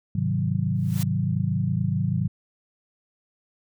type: chord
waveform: sine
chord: Ab dominant seventh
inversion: none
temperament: equal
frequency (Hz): 103.83 / 130.81 / 155.56 / 185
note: Ab2 / C3 / Eb3 / Gb3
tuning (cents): 0 / 0 / 0 / 0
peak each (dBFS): -27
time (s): 0.15-2.28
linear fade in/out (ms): 5
type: noise with exponential growth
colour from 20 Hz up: white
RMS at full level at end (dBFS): -32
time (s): 0.75-1.03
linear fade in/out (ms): 1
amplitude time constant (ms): 60
effects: none